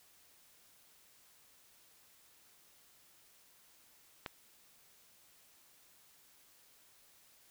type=click; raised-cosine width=0.3 ms; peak=-23 dBFS; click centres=4.262 s; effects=white hiss -65 dBFS RMS until 7.5 s